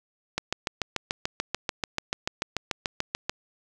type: click train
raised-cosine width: 0.2 ms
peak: -9 dBFS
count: 21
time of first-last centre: 0.38-3.295 s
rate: 6.86 Hz
effects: none